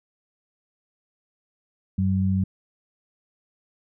sine tone pair together, 95 / 190 Hz, F#2 / F#3, +46 / +46 cents, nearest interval octave, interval 1200 cents, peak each -22 dBFS, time 1.98-2.44 s, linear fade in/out 5 ms, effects none

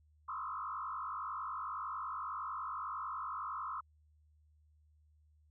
sine tone with frequency modulation, 1174.7 Hz, D6, in tune, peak -38 dBFS, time 0.28-3.81 s, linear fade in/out 10 ms, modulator 50.9 Hz, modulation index 3.2, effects added 76 Hz sine -65 dBFS peak until 5.5 s

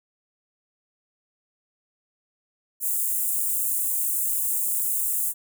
white high-pass noise, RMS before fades -25 dBFS, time 2.8-5.34 s, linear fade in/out 50 ms, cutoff 7600 Hz, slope 48 dB/octave, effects none

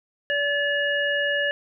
harmonic tone, 575 Hz, D5, 37 cents flat, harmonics 1 / 3 / 5, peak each -26 / -23 / -29 dBFS, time 0.3-1.51 s, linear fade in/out 0 ms, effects none

